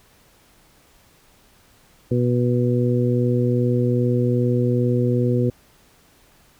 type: harmonic tone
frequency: 122.5 Hz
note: B2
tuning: 14 cents flat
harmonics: 1 / 2 / 3 / 4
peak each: -19 / -22 / -24 / -25 dBFS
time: 2.11-5.5 s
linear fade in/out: 5 ms
effects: pink hiss -55 dBFS RMS until 6.59 s